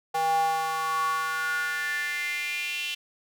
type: tone with high-pass filter sweep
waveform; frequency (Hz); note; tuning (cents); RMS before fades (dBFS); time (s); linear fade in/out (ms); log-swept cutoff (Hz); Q
square; 160; D#3; +49; -28; 0.14-2.95; 10; 710 to 2900; 6.6
effects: none